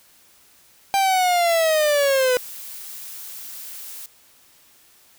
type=linear sweep; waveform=45% pulse; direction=down; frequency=793 to 493.9 Hz; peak=-16 dBFS; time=0.94-2.37 s; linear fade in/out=0 ms
type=noise; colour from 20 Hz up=blue; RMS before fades=-36 dBFS; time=1.49-4.06 s; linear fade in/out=2 ms
effects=white hiss -54 dBFS RMS until 5.18 s